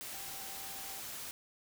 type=tone in noise; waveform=sine; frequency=781 Hz; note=G5; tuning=7 cents flat; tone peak=-53 dBFS; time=0.14-1 s; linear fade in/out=0 ms; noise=white; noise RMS=-44 dBFS; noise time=0.01-1.31 s; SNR=-12 dB; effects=none